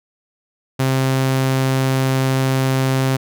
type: tone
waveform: sawtooth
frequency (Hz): 132.4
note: C3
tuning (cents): +21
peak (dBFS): -11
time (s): 0.79-3.17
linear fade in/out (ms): 10
effects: none